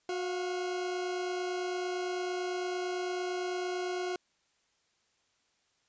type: tone pair together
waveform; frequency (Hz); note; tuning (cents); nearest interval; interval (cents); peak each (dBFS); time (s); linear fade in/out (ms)
40% pulse; 363.7 / 698.5; F#4 / F5; -30 / 0; major seventh; 1130; -32 / -40; 0.09-4.16; 2
effects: white hiss -73 dBFS RMS until 5.88 s + resampled to 16000 Hz